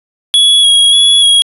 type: tone with vibrato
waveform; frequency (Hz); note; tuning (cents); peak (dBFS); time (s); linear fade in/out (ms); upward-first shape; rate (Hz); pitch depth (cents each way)
square; 3342; G#7; +10; -5; 0.34-1.42; 0; square; 1.7; 17
effects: resampled to 32000 Hz